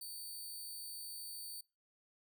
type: tone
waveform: 10% pulse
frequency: 4553 Hz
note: C#8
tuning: 45 cents sharp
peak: -38 dBFS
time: 0.01-1.61 s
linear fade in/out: 5 ms
effects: noise-tail reverb RT60 0.3 s tail -25 dB re dry